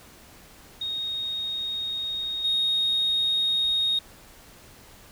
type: tone with level steps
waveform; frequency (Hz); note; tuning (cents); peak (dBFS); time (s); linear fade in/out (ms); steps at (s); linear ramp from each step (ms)
sine; 3729; A#7; 0; -27 / -20; 0.81-3.99; 5; 2.44; 10
effects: tanh soft clip ceiling -17 dBFS + pink hiss -50 dBFS RMS until 5.11 s